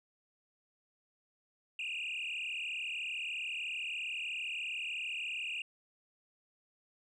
sine tone with frequency modulation, 2637 Hz, E7, in tune, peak -34 dBFS, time 1.79-5.62 s, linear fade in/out 2 ms, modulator 36.9 Hz, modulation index 5.9, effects tanh soft clip ceiling -34 dBFS

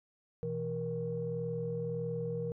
sine tone cluster, 122.8 / 164.4 / 471 Hz, B2 / E3 / A#4, -9 / -4 / +18 cents, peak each -40 / -38 / -35 dBFS, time 0.43-2.52 s, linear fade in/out 0 ms, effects tanh soft clip ceiling -24 dBFS

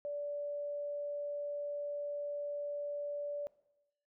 sine tone, 580 Hz, D5, 22 cents flat, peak -36 dBFS, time 0.05-3.47 s, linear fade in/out 0 ms, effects noise-tail reverb RT60 0.9 s tail -19 dB re dry

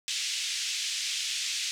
pink band-pass noise, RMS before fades -32 dBFS, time 0.08-1.71 s, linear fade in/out 0 ms, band 2600 to 7400 Hz, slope 24 dB/octave, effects none

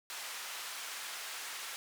pink band-pass noise, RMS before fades -43 dBFS, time 0.1-1.76 s, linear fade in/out 0 ms, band 1200 to 13000 Hz, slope 12 dB/octave, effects none

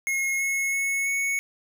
square tone with pitch steps, 2162 / 2180 / 2197 / 2215 Hz, C#7 / C#7 / C#7 / C#7, -44 / -29 / -16 / -2 cents, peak -24 dBFS, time 0.07-1.39 s, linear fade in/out 0 ms, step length 330 ms, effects none

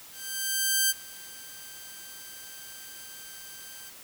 5% pulse tone with ADSR envelope, 1568 Hz, G6, in tune, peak -10 dBFS, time 0.11-3.91 s, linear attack 790 ms, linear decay 30 ms, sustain -23 dB, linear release 23 ms, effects white hiss -48 dBFS RMS until 4.03 s

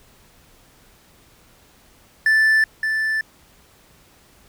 triangle tone with echo, 1760 Hz, A6, in tune, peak -11 dBFS, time 2.26-2.64 s, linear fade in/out 2 ms, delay 570 ms, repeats 1, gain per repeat -6 dB, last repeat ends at 3.21 s, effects pink hiss -53 dBFS RMS until 4.48 s

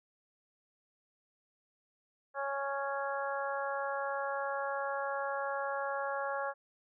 harmonic tone, 277.2 Hz, C#4, in tune, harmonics 2 / 3 / 4 / 5 / 6, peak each -37 / -39 / -40 / -41 / -42 dBFS, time 2.34-6.54 s, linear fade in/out 50 ms, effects none

